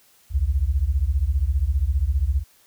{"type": "beating tone pair", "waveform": "sine", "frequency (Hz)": [61.2, 76.2], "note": ["B1", "D#2"], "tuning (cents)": [-15, -36], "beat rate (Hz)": 15, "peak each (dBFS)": -21, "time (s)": [0.3, 2.44], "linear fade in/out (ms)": 50, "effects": ["white hiss -57 dBFS RMS until 2.66 s"]}